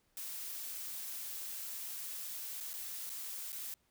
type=noise with dropouts; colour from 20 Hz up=blue; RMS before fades=-43 dBFS; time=0.17-3.74 s; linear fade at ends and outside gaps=1 ms; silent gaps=2.603-2.607 / 2.733-2.738 / 3.094-3.1 / 3.521-3.528 s; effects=pink hiss -75 dBFS RMS until 3.9 s